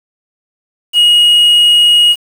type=tone with quantisation; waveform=triangle; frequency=2886 Hz; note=F#7; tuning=44 cents flat; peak=-3 dBFS; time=0.93-2.16 s; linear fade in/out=50 ms; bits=5; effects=none